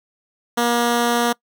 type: tone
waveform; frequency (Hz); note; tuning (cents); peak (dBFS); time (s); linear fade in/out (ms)
10% pulse; 237.9; A#3; +35; -8; 0.57-1.33; 10
effects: noise-tail reverb RT60 0.1 s tail -24 dB re dry